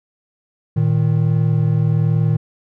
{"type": "tone pair together", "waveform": "triangle", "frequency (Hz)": [114.29, 155.56], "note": ["A#2", "D#3"], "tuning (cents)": [-34, 0], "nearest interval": "perfect fourth", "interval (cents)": 534, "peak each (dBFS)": -14, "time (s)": [0.76, 2.37], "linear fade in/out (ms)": 10, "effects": []}